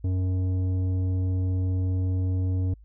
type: tone with tanh clipping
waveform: sine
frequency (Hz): 92.5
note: F#2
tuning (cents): 0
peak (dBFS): -24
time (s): 0.04-2.74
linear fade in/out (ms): 5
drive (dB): 10
effects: added 53 Hz sine -47 dBFS peak until 2.84 s